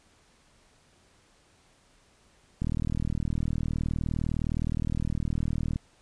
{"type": "click train", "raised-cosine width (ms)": 5, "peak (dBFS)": -17, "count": 125, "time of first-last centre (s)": [2.62, 5.759], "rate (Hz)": 39.5, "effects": ["pink hiss -62 dBFS RMS until 6.01 s", "resampled to 22050 Hz"]}